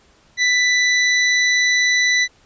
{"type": "tone", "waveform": "sawtooth", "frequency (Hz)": 1984, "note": "B6", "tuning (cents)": 7, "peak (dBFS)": -10, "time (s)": [0.37, 2.28], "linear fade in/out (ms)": 50, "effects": ["pink hiss -54 dBFS RMS until 2.45 s", "resampled to 16000 Hz"]}